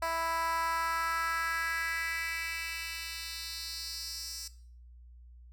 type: tone with high-pass filter sweep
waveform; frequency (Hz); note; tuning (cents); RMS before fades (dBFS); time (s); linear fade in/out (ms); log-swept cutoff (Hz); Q
10% pulse; 329.6; E4; 0; -35; 0.02-4.48; 5; 750 to 6000; 2.7
effects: noise-tail reverb RT60 0.5 s tail -17 dB re dry + added 60 Hz sine -50 dBFS peak until 5.52 s